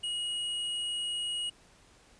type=tone with tanh clipping; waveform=sine; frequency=2893 Hz; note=F#7; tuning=40 cents flat; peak=-33 dBFS; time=0.03-1.5 s; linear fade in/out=10 ms; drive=14 dB; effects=pink hiss -60 dBFS RMS until 2.19 s + resampled to 22050 Hz